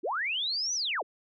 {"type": "linear two-way sweep", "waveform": "sine", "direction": "up then down", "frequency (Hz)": [265.3, 6100, 265.3], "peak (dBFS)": -28, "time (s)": [0.03, 1.03], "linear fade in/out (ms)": 20, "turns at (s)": 0.74, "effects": []}